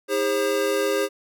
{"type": "tone cluster", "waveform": "square", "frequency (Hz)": [318.7, 405.2, 533], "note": ["D#4", "G#4", "C5"], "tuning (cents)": [42, -43, 32], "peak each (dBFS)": [-31, -24, -25], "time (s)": [0.08, 1.09], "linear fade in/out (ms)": 50, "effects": []}